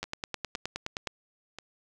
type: two click trains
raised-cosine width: 0.2 ms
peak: -15 / -23 dBFS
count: 11 / 4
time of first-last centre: 0.03-1.073 / 0.04-1.586 s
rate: 9.59 / 1.94 Hz
effects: none